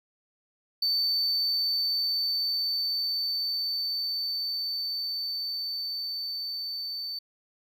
triangle tone with level ramp, 4542 Hz, C#8, 41 cents sharp, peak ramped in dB -22 to -31 dBFS, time 0.82-7.19 s, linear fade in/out 5 ms, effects none

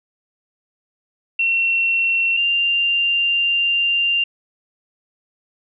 sine tone pair in turn, 2719 / 2787 Hz, F7 / F7, -47 / -4 cents, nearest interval unison, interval 43 cents, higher second, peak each -15 dBFS, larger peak neither, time 1.39-2.37 / 2.37-4.24 s, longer second, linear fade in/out 5 ms, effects none

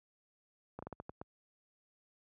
slowing click train, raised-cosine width 1 ms, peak -29 dBFS, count 7, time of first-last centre 0.79-1.215 s, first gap 35 ms, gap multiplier 1.28, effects high-pass 60 Hz 12 dB/octave

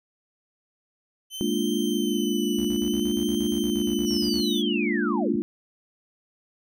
sawtooth tone with vibrato, 3055 Hz, G7, 45 cents flat, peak -30 dBFS, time 1.3-4.63 s, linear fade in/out 50 ms, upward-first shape sine, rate 0.59 Hz, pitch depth 46 cents each way
sine chord, Bb dominant seventh, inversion third, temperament equal, 207.7 / 233.1 / 293.7 / 349.2 Hz, Ab3 / Bb3 / D4 / F4, 0 / 0 / 0 / 0 cents, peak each -28 dBFS, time 1.41-5.42 s, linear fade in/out 0 ms
sawtooth tone bursts, 69.3 Hz, C#2, in tune, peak -35 dBFS, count 16, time 2.58-4.412 s, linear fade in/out 5 ms, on 77 ms, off 40 ms
sine linear sweep, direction down, 5800 to 30.87 Hz, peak -28 dBFS, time 4.05-5.37 s, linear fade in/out 50 ms
effects none

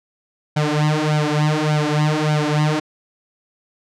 sawtooth tone with flanger, 151.6 Hz, D#3, 45 cents flat, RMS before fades -18 dBFS, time 0.56-2.8 s, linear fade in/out 10 ms, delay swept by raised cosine 1.3 to 5.6 ms, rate 1.7 Hz, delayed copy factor +1, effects low-pass 6000 Hz 12 dB/octave

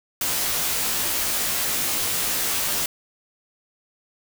white noise with comb filter, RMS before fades -24 dBFS, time 0.21-2.86 s, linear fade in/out 2 ms, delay 16 ms, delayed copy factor -1, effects none

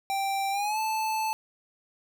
square tone with pitch glide, 784 to 874.9 Hz, G5 to A5, 0 to -10 cents, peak -27 dBFS, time 0.1-1.33 s, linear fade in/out 0 ms, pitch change +190 cents, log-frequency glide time 0.51-0.79 s, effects none

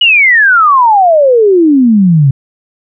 sine exponential sweep, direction down, 2960 to 130.81 Hz, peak -3 dBFS, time 0.01-2.31 s, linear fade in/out 5 ms, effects none

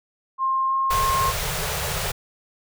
sine tone with pitch glide, 1061 to 1069 Hz, C6 to C6, +24 to +37 cents, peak -19 dBFS, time 0.38-1.33 s, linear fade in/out 50 ms, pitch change +13 cents, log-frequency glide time 0.68-0.73 s
pink band-stop noise, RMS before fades -26 dBFS, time 0.9-2.12 s, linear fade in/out 10 ms, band 180 to 390 Hz, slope 96 dB/octave
effects none

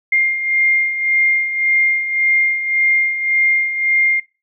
sine beating tone pair, 2113 / 2114.8 Hz, C7 / C7, +16 / +18 cents, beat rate 1.8 Hz, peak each -21 / -14 dBFS, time 0.12-4.2 s, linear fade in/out 5 ms, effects noise-tail reverb RT60 0.3 s tail -21 dB re dry

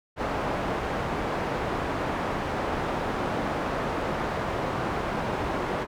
white low-pass noise, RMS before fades -29 dBFS, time 0.16-5.87 s, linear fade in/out 50 ms, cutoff 960 Hz, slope 12 dB/octave, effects none

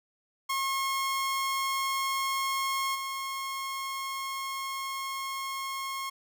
sawtooth tone with level steps, 1081 Hz, C#6, 44 cents flat, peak -24 / -29 dBFS, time 0.49-6.1 s, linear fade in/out 10 ms, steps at 2.94 s, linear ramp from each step 20 ms, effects none

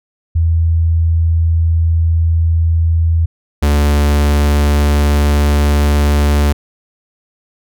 sine / 45% pulse tone pair in turn, 82.41 / 72.85 Hz, E2 / D2, 0 / -13 cents, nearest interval major second, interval 213 cents, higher first, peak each -9 dBFS, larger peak neither, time 0.35-3.26 / 3.62-6.53 s, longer neither, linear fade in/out 10 ms, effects none

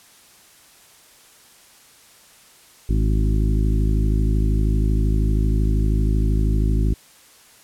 harmonic tone with a mistuned harmonic, 52.8 Hz, G#1, 29 cents sharp, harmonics 1 / 2 / 3 / 4 / 5 / 6 / 7, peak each -17 / -23 / -27 / -29 / -31 / -33 / -34 dBFS, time 2.89-6.94 s, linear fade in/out 5 ms, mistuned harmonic 6, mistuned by -22 cents, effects white hiss -50 dBFS RMS until 7.63 s + low-pass 12000 Hz 12 dB/octave

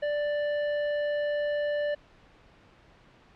sine tone with hard clipping, 588 Hz, D5, 2 cents sharp, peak -28 dBFS, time 0.02-1.95 s, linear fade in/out 10 ms, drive 11 dB, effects pink hiss -57 dBFS RMS until 3.35 s + low-pass 3000 Hz 12 dB/octave

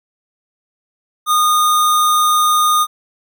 sine tone with sample-and-hold, 1227 Hz, D#6, 25 cents flat, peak -10 dBFS, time 1.26-2.87 s, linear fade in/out 50 ms, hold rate 4900 Hz, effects none

